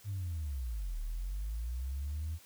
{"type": "linear two-way sweep", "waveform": "sine", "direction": "down then up", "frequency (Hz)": [104.3, 36.43, 82.4], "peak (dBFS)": -33, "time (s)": [0.04, 2.39], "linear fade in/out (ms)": 50, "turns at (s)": 0.99, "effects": ["tanh soft clip ceiling -31 dBFS", "white hiss -59 dBFS RMS until 2.45 s"]}